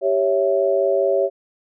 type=chord; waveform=sine; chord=C# diminished; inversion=second; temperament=equal; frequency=392 / 554.4 / 659.3 Hz; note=G4 / C#5 / E5; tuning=0 / 0 / 0 cents; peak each=-20 / -18 / -22 dBFS; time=0.01-1.3 s; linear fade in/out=50 ms; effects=none